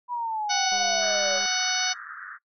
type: exponential sweep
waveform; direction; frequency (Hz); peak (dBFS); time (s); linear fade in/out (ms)
sine; down; 987.8 to 554.4; -26; 0.08-1.41; 50
type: harmonic tone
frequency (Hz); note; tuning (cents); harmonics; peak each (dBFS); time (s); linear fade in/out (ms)
740; F#5; 0; 1 / 2 / 3 / 4 / 5 / 6 / 7 / 8; -32 / -31 / -32 / -33 / -32 / -30 / -32 / -29; 0.49-1.94; 20
type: click train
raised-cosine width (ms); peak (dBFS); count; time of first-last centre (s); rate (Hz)
1; -31; 149; 0.72-1.456; 201
type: band-pass noise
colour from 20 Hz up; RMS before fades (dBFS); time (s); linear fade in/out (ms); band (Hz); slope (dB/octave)
pink; -40; 0.99-2.39; 50; 1200 to 1800; 96
effects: noise-tail reverb RT60 0.1 s tail -22 dB re dry